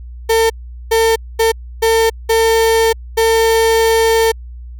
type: tone bursts at uneven times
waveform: 35% pulse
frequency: 451.4 Hz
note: A4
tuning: 44 cents sharp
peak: -8 dBFS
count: 6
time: 0.29-0.5 / 0.91-1.16 / 1.39-1.52 / 1.82-2.1 / 2.29-2.93 / 3.17-4.32 s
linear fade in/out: 10 ms
effects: added 60 Hz sine -28 dBFS peak until 4.79 s